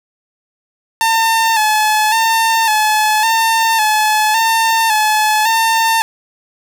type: tone with vibrato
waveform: sawtooth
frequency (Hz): 880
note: A5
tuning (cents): 0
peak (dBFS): -7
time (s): 1.01-6.02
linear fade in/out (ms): 0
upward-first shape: square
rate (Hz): 0.9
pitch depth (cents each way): 45
effects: none